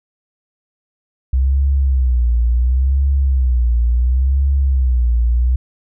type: tone with vibrato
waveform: sine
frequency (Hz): 63.6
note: C2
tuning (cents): -48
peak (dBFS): -11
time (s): 1.33-5.56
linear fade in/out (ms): 5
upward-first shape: sine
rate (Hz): 0.71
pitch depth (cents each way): 140
effects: none